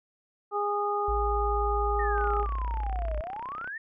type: harmonic tone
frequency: 410.8 Hz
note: G#4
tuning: 19 cents flat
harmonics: 1 / 2 / 3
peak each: -30 / -30 / -30 dBFS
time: 0.51-2.47 s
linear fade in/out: 50 ms
type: tone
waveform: sine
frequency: 55 Hz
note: A1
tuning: in tune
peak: -28 dBFS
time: 1.08-3.21 s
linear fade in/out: 5 ms
type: exponential two-way sweep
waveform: sine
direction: down then up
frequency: 1864.7 to 597 to 1864.7 Hz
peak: -34 dBFS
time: 1.99-3.78 s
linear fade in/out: 5 ms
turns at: 3.18 s
type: click train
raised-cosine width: 0.5 ms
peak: -27 dBFS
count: 49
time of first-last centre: 2.18-3.675 s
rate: 32.1 Hz
effects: none